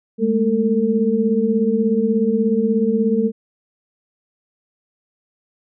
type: tone cluster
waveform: sine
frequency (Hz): 207.4 / 224 / 451.5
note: G#3 / A3 / A4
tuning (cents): -2 / +31 / +45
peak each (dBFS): -19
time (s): 0.18-3.32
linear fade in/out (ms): 50
effects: none